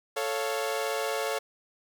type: chord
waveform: sawtooth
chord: A augmented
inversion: none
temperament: equal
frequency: 440 / 554.4 / 698.5 Hz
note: A4 / C#5 / E#5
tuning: 0 / 0 / 0 cents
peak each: -28 / -28 / -31 dBFS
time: 0.16-1.39 s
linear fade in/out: 10 ms
effects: none